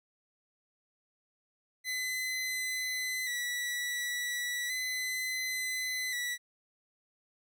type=tone with vibrato; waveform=sawtooth; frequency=1987 Hz; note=B6; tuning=10 cents sharp; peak=-29 dBFS; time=1.84-6.38 s; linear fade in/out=50 ms; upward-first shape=square; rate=0.35 Hz; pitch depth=33 cents each way; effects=none